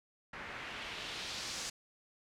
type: noise with low-pass filter sweep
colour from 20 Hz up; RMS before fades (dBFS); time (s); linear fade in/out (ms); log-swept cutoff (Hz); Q
white; -43; 0.33-1.7; 5; 1700 to 6500; 1.5
effects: none